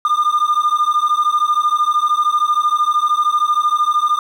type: beating tone pair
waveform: triangle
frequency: 1202 / 1215 Hz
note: D6 / D#6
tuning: +40 / -42 cents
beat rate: 13 Hz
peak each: -13 dBFS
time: 0.05-4.19 s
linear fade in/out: 2 ms
effects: tanh soft clip ceiling -7 dBFS + 8-bit